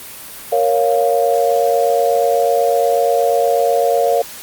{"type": "chord", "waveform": "sine", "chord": "Bb minor", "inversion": "none", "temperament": "equal", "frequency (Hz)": [466.2, 554.4, 698.5], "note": ["Bb4", "Db5", "F5"], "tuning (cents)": [0, 0, 0], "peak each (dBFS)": -16, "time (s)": [0.52, 4.22], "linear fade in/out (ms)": 5, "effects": ["white hiss -33 dBFS RMS until 4.42 s", "Opus 32 kbps"]}